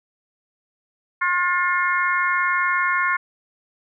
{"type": "harmonic tone with a mistuned harmonic", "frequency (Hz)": 357.1, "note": "F4", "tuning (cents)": 39, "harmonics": [3, 4, 5, 6], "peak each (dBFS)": [-22, -23, -24, -25], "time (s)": [1.21, 3.17], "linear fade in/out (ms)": 10, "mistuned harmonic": 5, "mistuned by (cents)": -16, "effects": []}